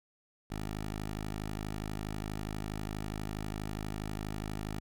10% pulse tone, 52.3 Hz, G#1, 13 cents sharp, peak -28 dBFS, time 0.5-4.8 s, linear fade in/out 10 ms, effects none

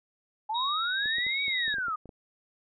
sine linear two-way sweep, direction up then down, 836 to 2286 to 1208 Hz, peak -28 dBFS, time 0.49-1.96 s, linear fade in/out 10 ms, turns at 1.43 s
sine tone with tremolo, 3781 Hz, A#7, 24 cents sharp, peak -29 dBFS, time 0.54-1.75 s, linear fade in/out 20 ms, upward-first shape triangle, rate 2.1 Hz, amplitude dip 30%
clicks, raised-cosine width 2 ms, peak -33 dBFS, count 10, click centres 1.058 / 1.184 / 1.266 / 1.481 / 1.68 / 1.741 / 1.784 / 1.883 / 2.057 / 2.092 s
effects none

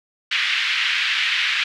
white band-pass noise, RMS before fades -21 dBFS, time 0.31-1.64 s, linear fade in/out 5 ms, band 1700 to 3200 Hz, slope 24 dB/octave, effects none

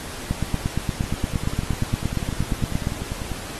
two click trains, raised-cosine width 5 ms, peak -15 / -9 dBFS, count 24 / 23, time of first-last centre 1.04-3.317 / 0.31-2.871 s, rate 10.1 / 8.59 Hz, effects pink hiss -35 dBFS RMS until 3.59 s + AAC 32 kbps

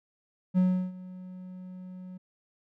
triangle tone with ADSR envelope, 183.7 Hz, F#3, 12 cents flat, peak -17 dBFS, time 0.54-2.18 s, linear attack 37 ms, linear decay 340 ms, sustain -21 dB, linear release 12 ms, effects none

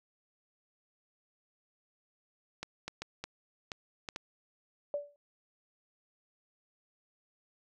clicks, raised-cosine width 0.2 ms, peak -21 dBFS, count 7, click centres 2.63 / 2.88 / 3.02 / 3.24 / 3.718 / 4.088 / 4.161 s
sine tone with exponential decay, 579 Hz, D5, 25 cents flat, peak -28 dBFS, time 4.94-5.16 s, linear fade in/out 1 ms, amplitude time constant 46 ms
effects none

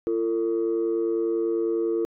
sine tone pair together, 341 / 451 Hz, F4 / A4, -41 / +43 cents, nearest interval perfect fourth, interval 484 cents, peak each -23 / -24 dBFS, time 0.07-2.05 s, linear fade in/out 0 ms, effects tanh soft clip ceiling -17 dBFS

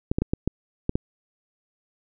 clicks, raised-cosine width 3 ms, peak -9 dBFS, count 7, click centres 0.115 / 0.185 / 0.22 / 0.335 / 0.476 / 0.894 / 0.955 s, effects none

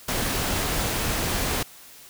pink noise with amplitude modulation, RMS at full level -24 dBFS, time 0.08-1.63 s, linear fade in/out 5 ms, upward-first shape sine, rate 292 Hz, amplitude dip 35%, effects white hiss -47 dBFS RMS until 2.09 s

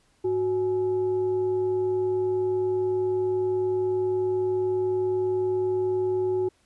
sine tone with frequency modulation, 370 Hz, F#4, in tune, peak -22 dBFS, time 0.24-6.49 s, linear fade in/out 10 ms, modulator 474 Hz, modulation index 0.29, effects pink hiss -65 dBFS RMS until 6.65 s + resampled to 24000 Hz

